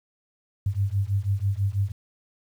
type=beating tone pair; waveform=sine; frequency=96.2 / 102.3 Hz; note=G2 / G#2; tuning=-32 / -26 cents; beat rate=6.1 Hz; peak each=-25 dBFS; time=0.66-1.92 s; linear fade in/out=5 ms; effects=9-bit